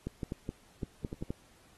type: clicks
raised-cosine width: 3 ms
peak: -22 dBFS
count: 9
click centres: 0.07 / 0.232 / 0.321 / 0.491 / 0.832 / 1.048 / 1.129 / 1.225 / 1.305 s
effects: pink hiss -63 dBFS RMS until 1.77 s + AAC 32 kbps